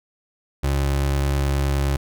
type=tone; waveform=30% pulse; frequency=69.5 Hz; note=C#2; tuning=5 cents sharp; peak=-16 dBFS; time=0.63-1.97 s; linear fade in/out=10 ms; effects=none